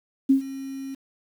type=tone with ADSR envelope; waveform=sine; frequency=270 Hz; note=C#4; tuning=45 cents flat; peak=-12 dBFS; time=0.29-0.95 s; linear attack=12 ms; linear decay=110 ms; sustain=-19 dB; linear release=9 ms; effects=8-bit